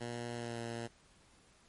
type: tone with pitch glide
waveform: 10% pulse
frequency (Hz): 119.2 to 116.61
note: A#2 to A#2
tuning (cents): +39 to +1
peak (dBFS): -31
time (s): 0-0.88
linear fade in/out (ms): 20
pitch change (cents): -38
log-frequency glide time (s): 0.34-0.58
effects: pink hiss -65 dBFS RMS until 1.68 s + MP3 48 kbps